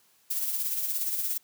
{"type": "noise with tremolo", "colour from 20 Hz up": "violet", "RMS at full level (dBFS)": -28, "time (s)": [0.3, 1.38], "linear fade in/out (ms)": 10, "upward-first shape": "sine", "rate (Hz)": 17, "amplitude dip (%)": 45, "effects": ["white hiss -64 dBFS RMS until 1.43 s", "high-pass 80 Hz 12 dB/octave"]}